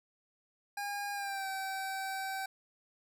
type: tone with pitch glide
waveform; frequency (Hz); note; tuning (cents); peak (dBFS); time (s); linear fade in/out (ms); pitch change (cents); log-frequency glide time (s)
25% pulse; 812 to 771.3; G#5 to G5; -39 to -28; -32; 0.77-2.46; 5; -89; 1.13-1.47
effects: none